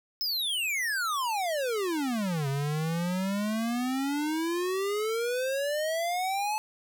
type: exponential two-way sweep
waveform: square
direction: down then up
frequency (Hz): 5300 to 135.3 to 869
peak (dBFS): -28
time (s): 0.21-6.58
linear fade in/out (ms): 0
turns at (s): 2.48
effects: none